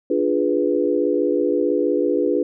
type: chord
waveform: sine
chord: D diminished seventh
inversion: none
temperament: equal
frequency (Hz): 293.7 / 349.2 / 415.3 / 493.9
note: D4 / F4 / Ab4 / Cb5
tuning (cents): 0 / 0 / 0 / 0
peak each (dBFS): -22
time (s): 0.1-2.43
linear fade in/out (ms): 5
effects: none